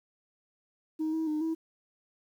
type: tone with pitch steps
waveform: sine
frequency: 313.9 / 320.5 / 305.5 / 323.3 Hz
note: D#4 / E4 / D#4 / E4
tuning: +15 / -49 / -32 / -34 cents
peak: -26 dBFS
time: 0.99-1.55 s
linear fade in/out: 20 ms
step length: 140 ms
effects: tanh soft clip ceiling -26 dBFS + 10-bit